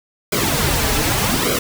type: noise with flanger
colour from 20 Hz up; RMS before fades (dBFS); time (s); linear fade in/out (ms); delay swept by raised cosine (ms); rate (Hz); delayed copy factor
pink; -18; 0.32-1.59; 5; 1.1 to 5.7; 0.84; -0.85
effects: none